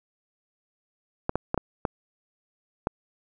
clicks, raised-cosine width 1 ms, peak -10 dBFS, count 6, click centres 1.294 / 1.356 / 1.544 / 1.577 / 1.852 / 2.871 s, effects none

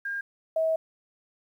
sine tone pair in turn, 1611 / 643.6 Hz, G6 / E5, +47 / -42 cents, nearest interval octave + major third, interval 1589 cents, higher first, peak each -29 / -22 dBFS, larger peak second, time 0.05-0.21 / 0.56-0.76 s, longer second, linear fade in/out 5 ms, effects 10-bit

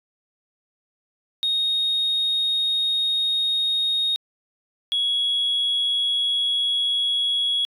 sine tone pair in turn, 3726 / 3341 Hz, A#7 / G#7, -2 / +10 cents, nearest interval major second, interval 188 cents, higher first, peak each -18 dBFS, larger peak neither, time 1.43-4.16 / 4.92-7.65 s, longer neither, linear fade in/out 0 ms, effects tanh soft clip ceiling -16 dBFS

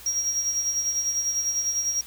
triangle tone with tremolo, 5650 Hz, F8, 19 cents sharp, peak -20 dBFS, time 0.06-2.01 s, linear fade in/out 2 ms, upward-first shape sine, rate 10 Hz, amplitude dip 50%, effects added 60 Hz sine -52 dBFS peak until 2.06 s + white hiss -45 dBFS RMS until 2.06 s

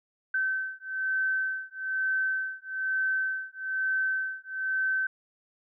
sine beating tone pair, 1538 / 1539.1 Hz, G6 / G6, -33 / -32 cents, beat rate 1.1 Hz, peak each -30 / -30 dBFS, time 0.34-5.07 s, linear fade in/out 5 ms, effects none

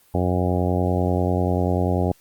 harmonic tone, 90.2 Hz, F#2, 44 cents flat, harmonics 1 / 2 / 3 / 4 / 5 / 6 / 7 / 8 / 9, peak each -22 / -25 / -27 / -28 / -29 / -30 / -30 / -31 / -32 dBFS, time 0.14-2.12 s, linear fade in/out 5 ms, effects white hiss -57 dBFS RMS until 2.2 s + Opus 32 kbps

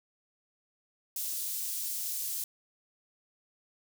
white high-pass noise, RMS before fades -35 dBFS, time 1.16-2.44 s, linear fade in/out 2 ms, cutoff 5700 Hz, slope 12 dB/octave, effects none

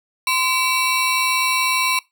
25% pulse ring-modulated tone, 1661.2 Hz, G#6, in tune, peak -10 dBFS, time 0.27-1.99 s, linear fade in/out 2 ms, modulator 627 Hz, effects noise-tail reverb RT60 0.2 s tail -21 dB re dry

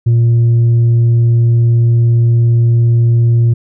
sine tone with tanh clipping, 117.2 Hz, A#2, 10 cents sharp, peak -7 dBFS, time 0.06-3.54 s, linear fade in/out 10 ms, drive 2 dB, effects none

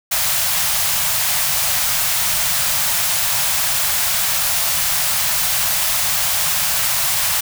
white band-stop noise, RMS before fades -18 dBFS, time 0.11-7.41 s, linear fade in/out 10 ms, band 180 to 580 Hz, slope 48 dB/octave, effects none

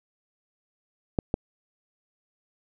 clicks, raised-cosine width 2 ms, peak -10 dBFS, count 2, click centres 1.188 / 1.341 s, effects none

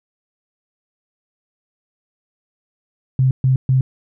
sine tone bursts, 130.81 Hz, C3, in tune, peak -11 dBFS, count 3, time 3.19-3.81 s, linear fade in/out 2 ms, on 120 ms, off 130 ms, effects none

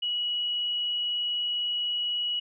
sine tone, 2921 Hz, F#7, 23 cents flat, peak -26 dBFS, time 0.02-2.4 s, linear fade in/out 10 ms, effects none

